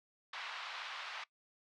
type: band-pass noise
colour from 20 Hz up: pink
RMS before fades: -45 dBFS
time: 0.33-1.24 s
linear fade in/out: 5 ms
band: 890 to 4100 Hz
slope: 24 dB/octave
effects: noise-tail reverb RT60 0.1 s tail -20 dB re dry